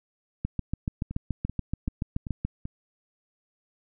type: two click trains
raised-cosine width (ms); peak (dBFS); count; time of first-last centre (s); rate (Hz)
5; -15 / -22; 15 / 5; 0.45-2.45 / 1.11-2.654; 7 / 2.59
effects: none